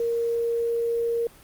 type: tone with quantisation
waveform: sine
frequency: 466.2 Hz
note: A#4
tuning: in tune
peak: -22 dBFS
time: 0-1.27 s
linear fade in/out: 2 ms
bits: 8
effects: pink hiss -51 dBFS RMS until 1.43 s + Opus 48 kbps